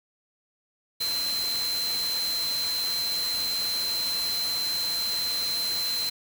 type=tone in noise; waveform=sine; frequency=4096 Hz; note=C8; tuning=38 cents flat; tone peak=-26 dBFS; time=1-6.1 s; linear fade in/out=10 ms; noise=white; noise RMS=-34 dBFS; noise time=1-6.1 s; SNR=+5 dB; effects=none